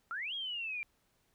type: exponential two-way sweep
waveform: sine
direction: up then down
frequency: 1311 to 3322 to 2347 Hz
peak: -36 dBFS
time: 0.11-0.83 s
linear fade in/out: 0 ms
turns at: 0.34 s
effects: pink hiss -74 dBFS RMS until 1.34 s